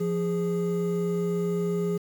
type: tone pair together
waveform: triangle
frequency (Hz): 173.6 / 412.9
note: F3 / G#4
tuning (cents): -10 / -10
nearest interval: octave + minor third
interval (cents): 1500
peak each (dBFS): -25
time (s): 0-1.98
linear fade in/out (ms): 10
effects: 8-bit